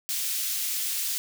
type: high-pass noise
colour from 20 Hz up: white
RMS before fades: -29 dBFS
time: 0.09-1.18 s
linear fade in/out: 0 ms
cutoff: 2800 Hz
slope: 12 dB/octave
effects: none